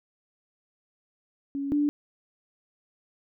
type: tone pair in turn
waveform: sine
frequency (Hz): 279.1 / 292.1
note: C#4 / D4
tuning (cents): +12 / -9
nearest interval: minor second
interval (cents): 79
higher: second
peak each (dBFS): -28 / -21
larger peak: second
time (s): 1.55-1.72 / 1.72-1.89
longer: neither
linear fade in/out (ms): 0
effects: none